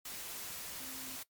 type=tone in noise; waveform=sine; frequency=261.1 Hz; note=C4; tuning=3 cents flat; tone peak=-52 dBFS; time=0.8-1.16 s; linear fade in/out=5 ms; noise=white; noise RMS=-44 dBFS; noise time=0.05-1.23 s; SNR=-11 dB; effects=noise-tail reverb RT60 0.1 s tail -18 dB re dry + MP3 96 kbps